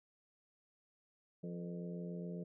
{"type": "harmonic tone with a mistuned harmonic", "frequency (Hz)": 87.31, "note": "F2", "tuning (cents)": 0, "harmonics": [2, 3, 4, 5, 6, 7], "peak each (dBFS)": [-42, -57, -52, -50, -55, -55], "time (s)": [1.43, 2.44], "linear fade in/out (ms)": 10, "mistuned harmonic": 6, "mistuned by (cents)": -60, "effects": []}